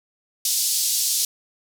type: band-pass noise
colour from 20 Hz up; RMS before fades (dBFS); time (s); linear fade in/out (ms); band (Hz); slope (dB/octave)
pink; -22; 0.45-1.25; 2; 4400 to 14000; 24
effects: none